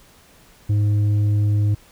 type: tone with tanh clipping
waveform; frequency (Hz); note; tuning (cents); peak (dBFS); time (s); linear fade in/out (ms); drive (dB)
sine; 103.83; G#2; 0; -16; 0.69-1.75; 10; 5
effects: pink hiss -51 dBFS RMS until 1.91 s